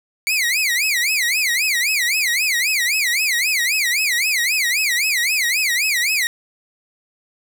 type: tone with vibrato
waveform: sawtooth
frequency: 2200 Hz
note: C#7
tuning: 14 cents flat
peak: -13 dBFS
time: 0.27-6.27 s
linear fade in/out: 0 ms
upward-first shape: sine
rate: 3.8 Hz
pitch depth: 280 cents each way
effects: 7-bit